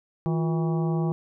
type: harmonic tone with a mistuned harmonic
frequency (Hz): 161.5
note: E3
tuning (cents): -35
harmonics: 1 / 2 / 3 / 4 / 5 / 6 / 7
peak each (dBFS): -23 / -30 / -38 / -40 / -37 / -44 / -43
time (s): 0.26-1.12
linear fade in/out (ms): 0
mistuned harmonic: 2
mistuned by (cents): +140
effects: none